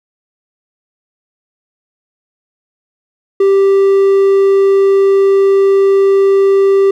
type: tone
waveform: triangle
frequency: 392 Hz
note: G4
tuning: in tune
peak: -4 dBFS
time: 3.4-6.91 s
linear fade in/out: 5 ms
effects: none